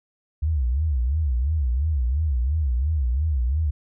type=tone with vibrato; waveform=sine; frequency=69.3 Hz; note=C#2; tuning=in tune; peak=-19 dBFS; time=0.42-3.71 s; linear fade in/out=10 ms; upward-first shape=sine; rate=2.9 Hz; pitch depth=260 cents each way; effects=none